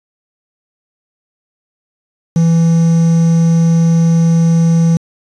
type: tone with quantisation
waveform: triangle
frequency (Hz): 165.9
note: E3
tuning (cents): +11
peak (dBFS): -5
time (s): 2.36-4.97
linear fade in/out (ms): 2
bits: 5
effects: resampled to 22050 Hz